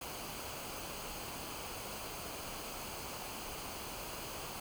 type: noise with comb filter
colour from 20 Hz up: pink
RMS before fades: -44 dBFS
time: 0.01-4.6 s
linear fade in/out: 5 ms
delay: 0.54 ms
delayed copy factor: -0.5
effects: none